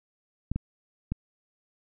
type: clicks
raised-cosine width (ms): 5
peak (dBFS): -16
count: 3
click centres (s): 0.516 / 0.56 / 1.12
effects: none